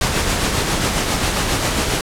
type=noise with tremolo; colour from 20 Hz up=pink; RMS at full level=-17 dBFS; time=0.01-2.01 s; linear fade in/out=2 ms; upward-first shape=sine; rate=7.4 Hz; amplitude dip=35%; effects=low-pass 10000 Hz 12 dB/octave